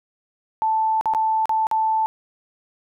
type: tone with dropouts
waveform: sine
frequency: 880 Hz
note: A5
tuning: in tune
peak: -17 dBFS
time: 0.62-2.06 s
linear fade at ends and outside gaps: 0 ms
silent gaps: 1.011-1.057 / 1.137-1.148 / 1.456-1.494 / 1.669-1.713 s
effects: none